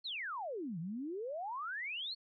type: exponential two-way sweep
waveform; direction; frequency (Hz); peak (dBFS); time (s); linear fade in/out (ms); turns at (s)
sine; down then up; 4435 to 155.56 to 4435; -38; 0.04-2.15; 20; 0.79
effects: none